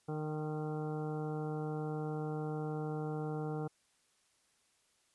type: harmonic tone with a mistuned harmonic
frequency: 153.1 Hz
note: D#3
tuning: 28 cents flat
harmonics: 1 / 2 / 3 / 4 / 5 / 6 / 7 / 8 / 9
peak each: -38 / -43 / -41 / -54 / -46 / -58 / -56 / -57 / -54 dBFS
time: 0.08-3.68 s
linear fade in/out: 10 ms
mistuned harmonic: 5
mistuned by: +16 cents
effects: white hiss -73 dBFS RMS until 5.14 s + resampled to 24000 Hz